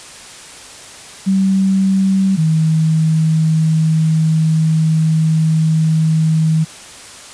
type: tone pair in turn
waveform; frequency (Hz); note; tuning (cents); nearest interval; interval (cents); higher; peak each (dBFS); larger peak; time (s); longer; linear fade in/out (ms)
sine; 192 / 158.91; G3 / D#3; -36 / +37; minor third; 327; first; -10; neither; 1.26-2.37 / 2.37-6.65; second; 20
effects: white hiss -35 dBFS RMS until 7.33 s + resampled to 22050 Hz